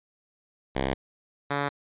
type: tone pair in turn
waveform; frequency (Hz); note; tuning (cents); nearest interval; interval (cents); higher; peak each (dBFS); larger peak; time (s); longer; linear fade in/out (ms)
5% pulse; 66.7 / 142.6; C2 / C#3; +34 / +49; octave + minor second; 1315; second; -14; neither; 0.75-0.94 / 1.5-1.69; neither; 10
effects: resampled to 8000 Hz